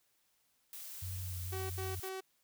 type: noise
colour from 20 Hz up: blue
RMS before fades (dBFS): -47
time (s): 0.73-2.09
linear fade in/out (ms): 0
type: tone with vibrato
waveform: sine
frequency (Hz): 90.8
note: F#2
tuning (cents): -32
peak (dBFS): -39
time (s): 1.02-2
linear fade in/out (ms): 5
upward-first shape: sine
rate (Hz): 1.7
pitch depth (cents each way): 24
type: tone bursts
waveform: sawtooth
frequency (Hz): 379.4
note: F#4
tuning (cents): +43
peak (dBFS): -36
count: 3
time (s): 1.52-2.208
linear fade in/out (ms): 10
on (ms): 180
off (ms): 74
effects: white hiss -75 dBFS RMS until 2.43 s